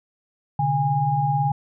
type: tone cluster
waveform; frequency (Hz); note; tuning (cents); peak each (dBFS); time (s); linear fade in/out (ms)
sine; 126.9 / 145.2 / 818; B2 / D3 / G#5; +47 / -19 / -26; -28 / -22 / -21; 0.59-1.52; 5
effects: none